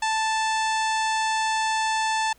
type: harmonic tone with a mistuned harmonic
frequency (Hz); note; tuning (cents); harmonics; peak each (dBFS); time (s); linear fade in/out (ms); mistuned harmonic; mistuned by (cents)
880; A5; 0; 1 / 2 / 3 / 4 / 5 / 6 / 7 / 8 / 9 / 10; -23 / -29 / -33 / -35 / -37 / -39 / -40 / -41 / -42 / -43; 0.02-2.33; 5; 7; +41
effects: added 50 Hz sine -58 dBFS peak until 2.38 s + pink hiss -58 dBFS RMS until 2.38 s